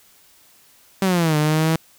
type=exponential two-way sweep; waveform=sawtooth; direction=down then up; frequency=195.8 to 150 to 163.1 Hz; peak=-12 dBFS; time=1.02-1.76 s; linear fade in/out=2 ms; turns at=1.37 s; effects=white hiss -53 dBFS RMS until 1.98 s